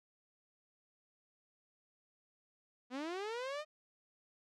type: linear sweep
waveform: sawtooth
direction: up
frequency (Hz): 240 to 623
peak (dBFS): -35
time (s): 2.9-3.65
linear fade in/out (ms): 50
effects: low-pass 5000 Hz 12 dB/octave